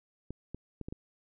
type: clicks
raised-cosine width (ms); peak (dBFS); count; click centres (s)
3; -26; 5; 0.306 / 0.546 / 0.813 / 0.885 / 0.925
effects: none